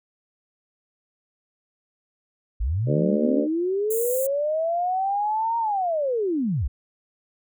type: linear two-way sweep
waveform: sine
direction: up then down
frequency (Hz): 46.25 to 935 to 46.25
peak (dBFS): -21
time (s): 2.6-6.68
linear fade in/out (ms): 10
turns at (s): 5.58
type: harmonic tone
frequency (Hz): 74.4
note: D2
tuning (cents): +23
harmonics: 3 / 4 / 5 / 6 / 7 / 8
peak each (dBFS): -28 / -28 / -28 / -28 / -28 / -28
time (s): 2.86-3.48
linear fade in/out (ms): 50
type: high-pass noise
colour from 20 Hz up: white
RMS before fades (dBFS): -30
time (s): 3.9-4.27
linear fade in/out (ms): 10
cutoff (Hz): 6800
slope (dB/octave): 96
effects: none